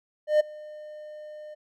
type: tone with ADSR envelope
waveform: triangle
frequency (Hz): 606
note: D#5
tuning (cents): -46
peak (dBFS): -13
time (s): 0.27-1.55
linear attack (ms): 130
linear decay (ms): 13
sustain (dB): -24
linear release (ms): 17
effects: none